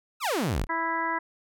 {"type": "exponential sweep", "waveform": "sawtooth", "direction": "down", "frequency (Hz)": [1400, 30], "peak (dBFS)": -21, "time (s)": [0.2, 0.67], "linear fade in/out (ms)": 50}
{"type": "harmonic tone", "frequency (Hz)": 329.6, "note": "E4", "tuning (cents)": 0, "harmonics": [1, 2, 3, 4, 5, 6], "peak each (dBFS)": [-36, -38, -28, -36, -33, -34], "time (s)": [0.69, 1.19], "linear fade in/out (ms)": 10}
{"effects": []}